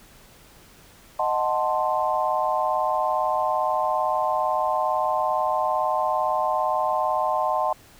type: chord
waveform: sine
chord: D# diminished seventh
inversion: none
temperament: equal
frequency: 622.3 / 740 / 880 / 1046.5 Hz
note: D#5 / F#5 / A5 / C6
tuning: 0 / 0 / 0 / 0 cents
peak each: -26 dBFS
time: 1.19-7.73 s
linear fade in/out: 5 ms
effects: pink hiss -51 dBFS RMS until 7.99 s